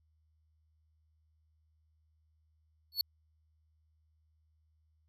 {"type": "tone with exponential growth", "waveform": "square", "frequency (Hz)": 4413, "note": "C#8", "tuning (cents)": -9, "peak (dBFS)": -24, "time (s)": [2.92, 3.01], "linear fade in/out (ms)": 1, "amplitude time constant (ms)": 19, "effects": ["added 78 Hz sine -69 dBFS peak until 5.08 s"]}